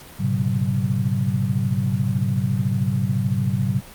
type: tone cluster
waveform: sine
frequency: 105.1 / 123.3 / 137 / 189 Hz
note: G#2 / B2 / C#3 / F#3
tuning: +21 / -2 / -20 / +37 cents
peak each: -24 dBFS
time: 0.19-3.81 s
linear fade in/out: 20 ms
effects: pink hiss -42 dBFS RMS until 3.94 s + Opus 48 kbps